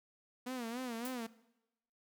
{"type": "tone with vibrato", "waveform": "sawtooth", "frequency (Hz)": 242, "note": "B3", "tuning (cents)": -35, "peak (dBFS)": -35, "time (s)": [0.46, 1.27], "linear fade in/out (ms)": 10, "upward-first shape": "sine", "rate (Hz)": 3.5, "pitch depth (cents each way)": 120}
{"type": "noise with exponential decay", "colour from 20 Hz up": "blue", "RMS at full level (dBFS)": -41, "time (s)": [1.05, 1.19], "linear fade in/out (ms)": 2, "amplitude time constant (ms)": 30}
{"effects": ["noise-tail reverb RT60 0.9 s tail -19 dB re dry"]}